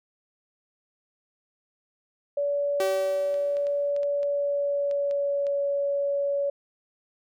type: tone with pitch glide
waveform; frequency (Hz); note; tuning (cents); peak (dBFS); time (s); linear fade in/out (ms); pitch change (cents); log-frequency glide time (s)
sine; 572 to 564.5; D5 to C#5; -46 to +31; -23; 2.37-6.5; 5; -23; 4.15-5.56
type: tone with exponential decay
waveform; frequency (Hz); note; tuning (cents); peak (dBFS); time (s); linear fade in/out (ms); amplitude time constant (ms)
sawtooth; 384.2; G4; -35; -21; 2.8-3.91; 2; 240
type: clicks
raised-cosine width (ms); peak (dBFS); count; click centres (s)
0.2; -29; 9; 3.342 / 3.569 / 3.669 / 3.964 / 4.032 / 4.231 / 4.912 / 5.111 / 5.468
effects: none